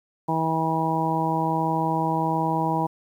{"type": "harmonic tone", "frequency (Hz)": 161.3, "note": "E3", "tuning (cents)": -37, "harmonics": [1, 2, 3, 4, 5, 6], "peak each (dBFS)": [-27, -28, -33, -32, -27, -26], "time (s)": [0.28, 2.87], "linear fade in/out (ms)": 10, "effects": ["9-bit"]}